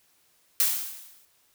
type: noise with exponential decay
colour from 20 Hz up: blue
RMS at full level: -20 dBFS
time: 0.6-1.25 s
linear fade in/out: 0 ms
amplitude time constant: 140 ms
effects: white hiss -65 dBFS RMS until 1.54 s